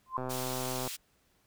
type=tone with exponential growth; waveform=sine; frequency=1041 Hz; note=C6; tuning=9 cents flat; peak=-25 dBFS; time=0.06-0.17 s; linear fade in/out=2 ms; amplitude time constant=23 ms
type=click train; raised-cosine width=1 ms; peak=-23 dBFS; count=90; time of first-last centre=0.18-0.875 s; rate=128 Hz
type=high-pass noise; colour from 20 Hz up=pink; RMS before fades=-40 dBFS; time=0.29-0.97 s; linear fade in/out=20 ms; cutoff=3100 Hz; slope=12 dB/octave
effects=pink hiss -70 dBFS RMS until 1.46 s